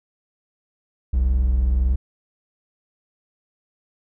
triangle tone pair together, 41.68 / 63.4 Hz, E1 / B1, +20 / +46 cents, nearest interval perfect fifth, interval 726 cents, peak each -22 / -14 dBFS, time 1.13-1.96 s, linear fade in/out 10 ms, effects tanh soft clip ceiling -7 dBFS

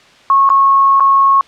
sine tone with dropouts, 1095 Hz, C#6, 22 cents flat, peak -6 dBFS, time 0.3-1.41 s, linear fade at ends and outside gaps 1 ms, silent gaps 0.491-0.501 / 0.998-1.005 s, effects white hiss -44 dBFS RMS until 1.47 s + low-pass 4000 Hz 12 dB/octave

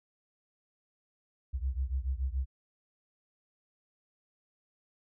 sine beating tone pair, 63 / 70 Hz, B1 / C#2, +35 / +18 cents, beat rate 7 Hz, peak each -32 / -34 dBFS, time 1.53-2.46 s, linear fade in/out 20 ms, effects none

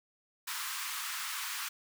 pink high-pass noise, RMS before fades -38 dBFS, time 0.47-1.69 s, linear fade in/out 10 ms, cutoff 1000 Hz, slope 48 dB/octave, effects none

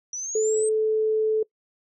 sine exponential sweep, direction up, 5820 to 8400 Hz, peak -29 dBFS, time 0.13-0.69 s, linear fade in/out 2 ms
sine tone, 435.5 Hz, A4, 18 cents flat, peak -19 dBFS, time 0.35-1.43 s, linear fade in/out 5 ms
effects noise-tail reverb RT60 0.1 s tail -23 dB re dry

